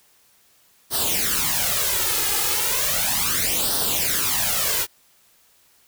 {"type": "noise with flanger", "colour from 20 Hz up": "white", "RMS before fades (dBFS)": -22, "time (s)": [0.9, 4.87], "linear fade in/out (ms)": 50, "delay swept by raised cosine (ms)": [0.21, 2.41], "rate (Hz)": 0.35, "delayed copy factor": 0.75, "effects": ["white hiss -58 dBFS RMS until 5.87 s"]}